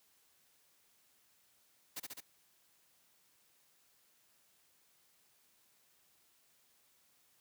white noise with echo, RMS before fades -42 dBFS, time 1.96-2 s, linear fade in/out 10 ms, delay 69 ms, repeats 3, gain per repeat -2 dB, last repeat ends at 2.207 s, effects white hiss -71 dBFS RMS until 7.4 s + high-pass 60 Hz 12 dB/octave

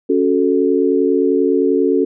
sine chord, F# minor, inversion second, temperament equal, 277.2 / 370 / 440 Hz, C#4 / F#4 / A4, 0 / 0 / 0 cents, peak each -16 dBFS, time 0.09-2.05 s, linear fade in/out 10 ms, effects none

